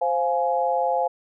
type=chord; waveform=sine; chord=F minor; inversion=second; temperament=just; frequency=523.8 / 698.5 / 838.1 Hz; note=C5 / F5 / Ab5; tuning=+2 / 0 / +16 cents; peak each=-24 dBFS; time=0.01-1.08 s; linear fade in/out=10 ms; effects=none